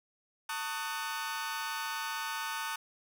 sawtooth chord, D# half-diminished seventh, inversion second, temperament just, 896 / 1120.1 / 1244.5 / 1493.4 Hz, A5 / C#6 / D#6 / F#6, +31 / +18 / 0 / +16 cents, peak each -35 / -39 / -37 / -36 dBFS, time 0.49-2.76 s, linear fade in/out 5 ms, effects none

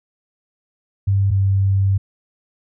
sine tone pair in turn, 98.5 / 97.48 Hz, G2 / G2, +9 / -9 cents, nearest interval unison, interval 18 cents, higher first, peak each -13 dBFS, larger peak neither, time 1.07-1.31 / 1.31-1.98 s, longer second, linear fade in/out 10 ms, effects none

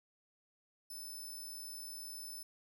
10% pulse tone, 5274 Hz, E8, in tune, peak -39 dBFS, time 0.9-2.43 s, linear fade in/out 5 ms, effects none

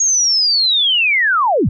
sine linear sweep, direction down, 6645 to 61.74 Hz, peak -11 dBFS, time 0-1.69 s, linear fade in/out 5 ms, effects none

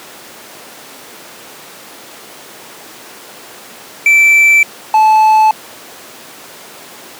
triangle tone pair in turn, 2329 / 869.1 Hz, D7 / A5, -15 / -22 cents, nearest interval octave + perfect fourth, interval 1707 cents, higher first, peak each -3 dBFS, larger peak neither, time 4.06-4.63 / 4.94-5.51 s, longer neither, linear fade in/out 2 ms, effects pink hiss -33 dBFS RMS until 7.19 s + high-pass 300 Hz 12 dB/octave

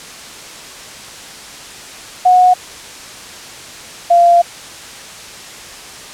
sine tone pair in turn, 730 / 691.1 Hz, F#5 / F5, -24 / -18 cents, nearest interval minor second, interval 94 cents, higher first, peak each -5 dBFS, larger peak neither, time 2.25-2.54 / 4.1-4.42 s, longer second, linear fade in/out 10 ms, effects white hiss -32 dBFS RMS until 6.13 s + low-pass 8000 Hz 12 dB/octave

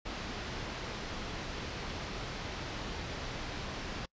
pink low-pass noise, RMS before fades -40 dBFS, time 0.05-4.06 s, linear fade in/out 10 ms, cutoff 5500 Hz, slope 24 dB/octave, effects noise-tail reverb RT60 0.1 s tail -26 dB re dry + resampled to 16000 Hz

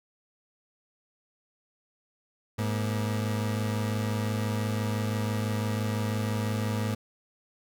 30% pulse tone pair together, 106.3 / 238.5 Hz, G#2 / A#3, +41 / +40 cents, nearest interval octave + major second, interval 1399 cents, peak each -25 / -32 dBFS, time 2.58-6.95 s, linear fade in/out 10 ms, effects none

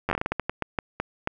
slowing click train, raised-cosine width 0.5 ms, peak -10 dBFS, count 15, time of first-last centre 0.09-1.274 s, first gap 10 ms, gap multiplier 1.29, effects none

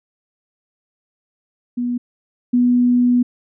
sine tone pair in turn, 243.5 / 245.3 Hz, B3 / B3, -24 / -12 cents, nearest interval unison, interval 12 cents, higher second, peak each -18 / -11 dBFS, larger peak second, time 1.77-1.98 / 2.53-3.23 s, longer second, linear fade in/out 10 ms, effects none

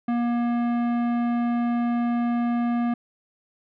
sine tone with tanh clipping, 238.1 Hz, A#3, 37 cents sharp, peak -23 dBFS, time 0.08-2.94 s, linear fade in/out 5 ms, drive 15 dB, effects none

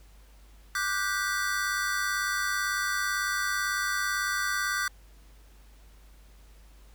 square chord, G major seventh, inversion second, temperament just, 1176 / 1470 / 1568 / 1960 Hz, D6 / F#6 / G6 / B6, +2 / -12 / 0 / -14 cents, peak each -34 / -33 / -32 / -36 dBFS, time 0.75-4.88 s, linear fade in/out 2 ms, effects added 50 Hz sine -51 dBFS peak until 6.94 s + pink hiss -61 dBFS RMS until 6.94 s

